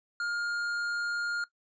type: tone with tanh clipping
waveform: triangle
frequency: 1413 Hz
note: F6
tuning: 20 cents sharp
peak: -31 dBFS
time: 0.2-1.44 s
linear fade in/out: 2 ms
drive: 14 dB
effects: noise-tail reverb RT60 0.1 s tail -17 dB re dry + resampled to 16000 Hz